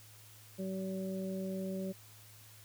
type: harmonic tone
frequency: 189.8 Hz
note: F#3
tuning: 44 cents sharp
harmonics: 1 / 2 / 3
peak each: -37 / -43 / -43 dBFS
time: 0.58-1.93 s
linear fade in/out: 20 ms
effects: added 107 Hz sine -58 dBFS peak until 2.64 s + white hiss -58 dBFS RMS until 2.64 s